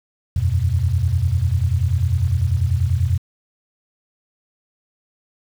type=chord; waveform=sine; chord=E suspended second; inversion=none; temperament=equal; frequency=82.41 / 92.5 / 123.47 Hz; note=E2 / F#2 / B2; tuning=0 / 0 / 0 cents; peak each=-20 / -19 / -21 dBFS; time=0.36-3.18 s; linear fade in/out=5 ms; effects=7-bit